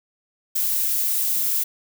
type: noise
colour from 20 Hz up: violet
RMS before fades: -22 dBFS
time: 0.55-1.64 s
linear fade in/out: 10 ms
effects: none